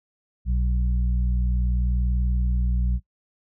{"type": "harmonic tone", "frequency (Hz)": 60.6, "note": "B1", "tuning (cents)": -32, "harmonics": [1, 2, 3], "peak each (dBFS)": [-20, -32, -32], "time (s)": [0.45, 3], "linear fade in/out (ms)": 50, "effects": ["noise-tail reverb RT60 0.1 s tail -19 dB re dry"]}